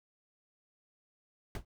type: noise with exponential decay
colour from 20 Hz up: brown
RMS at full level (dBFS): -27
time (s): 1.55-1.65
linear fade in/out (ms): 2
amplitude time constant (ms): 20
effects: none